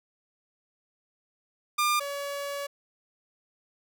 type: tone pair in turn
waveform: sawtooth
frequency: 1200 / 566.3 Hz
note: D6 / C#5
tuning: +37 / +37 cents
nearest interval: octave + minor second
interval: 1300 cents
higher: first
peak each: -19 / -28 dBFS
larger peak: first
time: 1.78-2 / 2-2.67 s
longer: second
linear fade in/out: 10 ms
effects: none